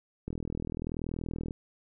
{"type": "click train", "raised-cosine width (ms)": 3, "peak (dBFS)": -22, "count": 51, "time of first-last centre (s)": [0.28, 1.509], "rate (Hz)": 40.7, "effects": []}